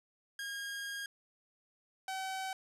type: tone pair in turn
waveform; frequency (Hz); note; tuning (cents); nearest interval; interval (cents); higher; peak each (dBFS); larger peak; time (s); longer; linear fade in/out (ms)
sawtooth; 1626 / 762.5; G#6 / G5; -37 / -48; octave + minor second; 1311; first; -35 / -33; second; 0.39-1.06 / 2.08-2.53; first; 2
effects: low-pass 12000 Hz 12 dB/octave